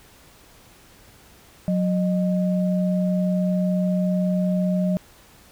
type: tone pair together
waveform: sine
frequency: 182.8 / 614.9 Hz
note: F#3 / D#5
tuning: -21 / -21 cents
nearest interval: octave + major sixth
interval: 2100 cents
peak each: -19 / -27 dBFS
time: 1.68-4.97 s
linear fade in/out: 0 ms
effects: pink hiss -51 dBFS RMS until 5.51 s